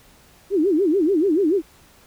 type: tone with vibrato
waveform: sine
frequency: 349.2 Hz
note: F4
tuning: in tune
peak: -15 dBFS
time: 0.5-1.62 s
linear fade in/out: 50 ms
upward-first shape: sine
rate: 6.9 Hz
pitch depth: 270 cents each way
effects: pink hiss -52 dBFS RMS until 2.06 s